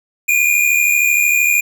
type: tone pair together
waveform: square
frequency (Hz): 2381 / 2454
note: D7 / D#7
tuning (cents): +23 / -25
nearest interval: minor second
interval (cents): 52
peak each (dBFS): -16 / -14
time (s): 0.28-1.61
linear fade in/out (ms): 10
effects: none